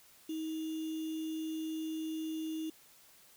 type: tone with sample-and-hold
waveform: sine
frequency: 317.3 Hz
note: D#4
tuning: 34 cents sharp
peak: -35 dBFS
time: 0.29-2.7 s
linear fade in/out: 5 ms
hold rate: 3150 Hz
effects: white hiss -61 dBFS RMS until 3.36 s